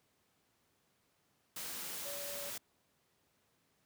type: tone in noise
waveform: sine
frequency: 571 Hz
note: D5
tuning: 49 cents flat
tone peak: -46 dBFS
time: 2.05-2.5 s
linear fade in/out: 5 ms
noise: white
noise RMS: -43 dBFS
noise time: 1.56-2.58 s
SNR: -6 dB
effects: pink hiss -75 dBFS RMS until 3.85 s + high-pass 100 Hz 12 dB/octave